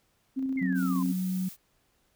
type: tone with tremolo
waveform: sine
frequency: 265.3 Hz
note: C4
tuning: 24 cents sharp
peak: -26 dBFS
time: 0.36-1.13 s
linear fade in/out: 20 ms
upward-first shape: square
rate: 15 Hz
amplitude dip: 25%
type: exponential sweep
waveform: sine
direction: down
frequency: 2164 to 999 Hz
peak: -36 dBFS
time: 0.57-1.03 s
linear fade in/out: 5 ms
type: tone with pitch glide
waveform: sine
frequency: 184.3 to 185.47 Hz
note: F#3 to F#3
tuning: -7 to +4 cents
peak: -27 dBFS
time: 0.61-1.49 s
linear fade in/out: 10 ms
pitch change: +11 cents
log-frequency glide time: 1-1.37 s
type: noise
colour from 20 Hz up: blue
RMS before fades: -45 dBFS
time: 0.74-1.57 s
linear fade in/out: 50 ms
effects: pink hiss -70 dBFS RMS until 2.15 s